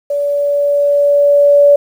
sine tone with level ramp, 574 Hz, D5, 40 cents flat, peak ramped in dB -13 to -3 dBFS, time 0.1-1.76 s, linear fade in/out 5 ms, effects 7-bit

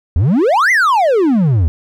triangle exponential two-way sweep, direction up then down, 73.42 to 2128 to 73.42 Hz, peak -7 dBFS, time 0.16-1.68 s, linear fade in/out 0 ms, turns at 0.71 s, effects none

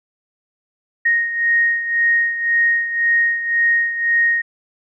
sine beating tone pair, 1864.7 / 1866.6 Hz, A#6 / A#6, 0 / +2 cents, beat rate 1.9 Hz, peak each -15 / -21 dBFS, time 1.05-4.42 s, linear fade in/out 10 ms, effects none

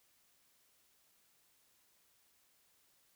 silence, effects white hiss -72 dBFS RMS until 3.15 s

